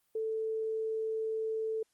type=tone; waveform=sine; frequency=441.6 Hz; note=A4; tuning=6 cents sharp; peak=-31 dBFS; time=0.15-1.83 s; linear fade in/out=5 ms; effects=white hiss -75 dBFS RMS until 1.93 s + Opus 24 kbps